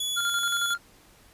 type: tone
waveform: sawtooth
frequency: 3406 Hz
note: G#7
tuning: 43 cents sharp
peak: -24 dBFS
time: 0-0.74 s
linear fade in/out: 5 ms
type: tone with tremolo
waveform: triangle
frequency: 1399 Hz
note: F6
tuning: 3 cents sharp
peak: -23 dBFS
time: 0.16-0.78 s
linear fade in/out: 20 ms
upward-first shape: square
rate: 11 Hz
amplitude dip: 55%
effects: pink hiss -56 dBFS RMS until 1.33 s + resampled to 32000 Hz